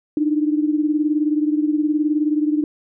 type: beating tone pair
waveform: sine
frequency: 298.7 / 317.7 Hz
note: D4 / D#4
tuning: +29 / +36 cents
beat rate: 19 Hz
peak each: -17 / -22 dBFS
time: 0.17-2.64 s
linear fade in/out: 2 ms
effects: none